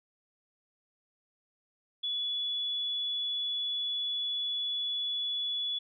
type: tone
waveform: sine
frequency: 3417 Hz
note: G#7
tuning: 49 cents sharp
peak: -30 dBFS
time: 2.03-5.79 s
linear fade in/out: 10 ms
effects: none